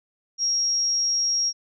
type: tone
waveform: sine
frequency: 5600 Hz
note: F8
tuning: 4 cents sharp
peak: -20 dBFS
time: 0.38-1.53 s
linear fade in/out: 50 ms
effects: none